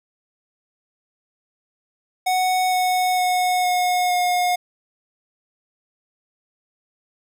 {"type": "tone with pitch steps", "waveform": "square", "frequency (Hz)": [740, 734.5, 729, 723.5, 718.1], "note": ["F#5", "F#5", "F#5", "F#5", "F5"], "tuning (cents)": [0, -13, -26, -39, 48], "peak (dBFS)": -18, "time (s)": [2.26, 4.56], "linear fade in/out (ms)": 10, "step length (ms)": 460, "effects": []}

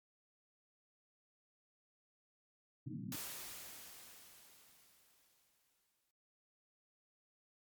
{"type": "band-pass noise", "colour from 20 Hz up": "pink", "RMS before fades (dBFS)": -45, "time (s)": [2.86, 3.16], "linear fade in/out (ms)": 10, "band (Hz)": [110, 310], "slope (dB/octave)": 96}
{"type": "noise with exponential decay", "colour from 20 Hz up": "white", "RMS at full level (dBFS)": -44, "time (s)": [3.12, 6.11], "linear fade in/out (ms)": 1, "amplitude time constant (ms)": 650}
{"effects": ["MP3 96 kbps"]}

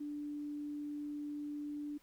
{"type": "tone", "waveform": "sine", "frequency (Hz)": 293.7, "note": "D4", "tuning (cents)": 0, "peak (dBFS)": -39, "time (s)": [0, 1.98], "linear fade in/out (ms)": 10, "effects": ["pink hiss -69 dBFS RMS until 2.02 s"]}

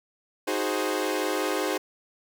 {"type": "chord", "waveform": "sawtooth", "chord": "Ab dominant seventh", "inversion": "second", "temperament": "equal", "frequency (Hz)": [311.1, 370, 415.3, 523.3], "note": ["Eb4", "Gb4", "Ab4", "C5"], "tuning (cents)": [0, 0, 0, 0], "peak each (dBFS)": -27, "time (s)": [0.47, 1.78], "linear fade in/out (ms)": 10, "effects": []}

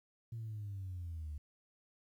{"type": "linear sweep", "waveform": "sine", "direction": "down", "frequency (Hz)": [116.54, 72.4], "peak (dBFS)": -39, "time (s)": [0.32, 1.38], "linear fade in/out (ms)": 5, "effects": ["tanh soft clip ceiling -37 dBFS", "12-bit"]}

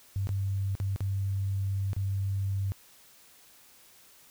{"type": "tone with dropouts", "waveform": "sine", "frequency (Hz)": 97.8, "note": "G2", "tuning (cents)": -4, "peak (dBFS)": -27, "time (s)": [0.16, 2.72], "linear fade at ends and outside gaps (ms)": 0, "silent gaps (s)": [[0.271, 0.291], [0.752, 0.801], [0.961, 1.006], [1.932, 1.965]], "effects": ["white hiss -57 dBFS RMS until 4.3 s"]}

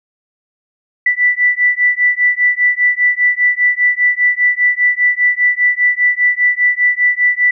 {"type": "beating tone pair", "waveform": "sine", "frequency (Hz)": [1971, 1976], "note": ["B6", "B6"], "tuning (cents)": [-4, 0], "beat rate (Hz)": 5, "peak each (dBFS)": -13, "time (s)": [1.06, 7.51], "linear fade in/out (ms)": 5, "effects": []}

